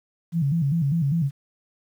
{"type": "tone with vibrato", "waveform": "sine", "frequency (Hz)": 152.7, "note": "D#3", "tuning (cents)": -32, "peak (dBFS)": -19, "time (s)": [0.32, 1.31], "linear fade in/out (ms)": 50, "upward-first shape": "square", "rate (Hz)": 5, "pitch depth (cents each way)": 160, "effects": ["9-bit"]}